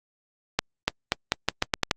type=accelerating click train; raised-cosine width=0.2 ms; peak=-3 dBFS; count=9; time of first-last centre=0.59-1.912 s; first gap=290 ms; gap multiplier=0.83; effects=Opus 48 kbps